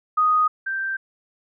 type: tone pair in turn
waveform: sine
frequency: 1244.5 / 1568 Hz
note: D#6 / G6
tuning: 0 / 0 cents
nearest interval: major third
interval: 400 cents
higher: second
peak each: -15 / -23 dBFS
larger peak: first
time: 0.17-0.48 / 0.66-0.97 s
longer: neither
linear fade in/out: 10 ms
effects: none